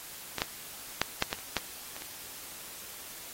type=clicks; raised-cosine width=0.2 ms; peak=-15 / -10 / -6 / -8 / -13 / -27 / -10 / -23 / -23 dBFS; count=9; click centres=0.383 / 0.419 / 1.016 / 1.224 / 1.329 / 1.388 / 1.567 / 1.965 / 2.021 s; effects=white hiss -45 dBFS RMS until 3.33 s + AAC 48 kbps